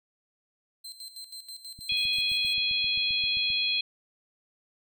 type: tone with tremolo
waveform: sawtooth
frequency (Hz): 4113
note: C8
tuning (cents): -30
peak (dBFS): -36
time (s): 0.84-2.54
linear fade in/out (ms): 10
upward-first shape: square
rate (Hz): 6.2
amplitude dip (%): 70
type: click train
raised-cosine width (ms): 5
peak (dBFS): -36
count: 14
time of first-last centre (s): 1.79-3.503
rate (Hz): 7.59
type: harmonic tone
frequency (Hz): 832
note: G#5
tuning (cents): +3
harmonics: 3 / 4 / 5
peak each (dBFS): -30 / -28 / -29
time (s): 1.89-3.81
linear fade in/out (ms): 5
effects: none